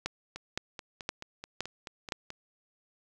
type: two click trains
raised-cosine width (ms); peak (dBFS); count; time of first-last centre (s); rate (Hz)
0.2; -14 / -23; 5 / 10; 0.06-2.122 / 0.36-2.304; 1.94 / 4.63
effects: none